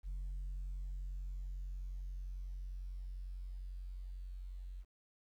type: tone with level ramp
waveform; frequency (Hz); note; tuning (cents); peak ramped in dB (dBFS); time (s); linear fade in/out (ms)
sine; 45.59; F#1; -25; -36 to -43; 0.03-4.85; 50
effects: tanh soft clip ceiling -38 dBFS + 12-bit